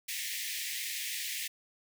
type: high-pass noise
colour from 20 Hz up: pink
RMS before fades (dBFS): -37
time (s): 0.08-1.48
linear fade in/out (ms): 10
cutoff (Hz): 1800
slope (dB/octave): 96
effects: none